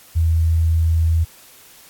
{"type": "tone", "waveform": "sine", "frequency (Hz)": 81.7, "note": "E2", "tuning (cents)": -15, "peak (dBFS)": -13, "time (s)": [0.15, 1.25], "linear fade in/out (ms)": 20, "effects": ["white hiss -46 dBFS RMS until 1.89 s", "AAC 64 kbps"]}